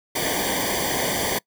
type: noise with comb filter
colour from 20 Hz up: pink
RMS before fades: -24 dBFS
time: 0.15-1.39 s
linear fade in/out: 10 ms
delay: 0.75 ms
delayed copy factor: -0.95
effects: noise-tail reverb RT60 0.1 s tail -24 dB re dry

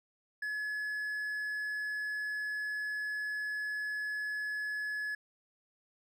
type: tone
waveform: triangle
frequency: 1702 Hz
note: G#6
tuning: 42 cents sharp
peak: -32 dBFS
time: 0.42-5.15 s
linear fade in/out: 5 ms
effects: none

